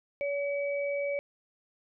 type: tone pair together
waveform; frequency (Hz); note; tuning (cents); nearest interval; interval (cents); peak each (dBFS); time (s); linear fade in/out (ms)
sine; 567.9 / 2281; C#5 / C#7; +42 / +49; 2 octaves; 2407; -29 / -37; 0.21-1.19; 0
effects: none